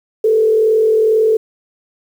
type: tone with frequency modulation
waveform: sine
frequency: 440 Hz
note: A4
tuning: in tune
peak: -9 dBFS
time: 0.24-1.37 s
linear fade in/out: 5 ms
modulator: 42.2 Hz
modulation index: 0.53
effects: 7-bit